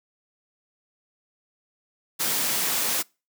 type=high-pass noise; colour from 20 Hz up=white; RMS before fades=-25 dBFS; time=2.19-3.03 s; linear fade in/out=20 ms; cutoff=120 Hz; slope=48 dB/octave; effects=noise-tail reverb RT60 0.3 s tail -26 dB re dry